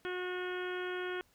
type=harmonic tone; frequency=363.1 Hz; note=F#4; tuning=33 cents flat; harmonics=1 / 2 / 3 / 4 / 5 / 6 / 7 / 8 / 9; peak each=-37 / -48 / -48 / -42 / -47 / -52 / -51 / -54 / -51 dBFS; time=0.05-1.21 s; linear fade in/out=0 ms; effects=pink hiss -69 dBFS RMS until 1.34 s